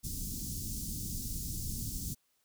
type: band-stop noise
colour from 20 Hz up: pink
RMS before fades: -38 dBFS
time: 0.03-2.15 s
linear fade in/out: 20 ms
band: 240 to 5400 Hz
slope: 24 dB/octave
effects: white hiss -75 dBFS RMS until 2.44 s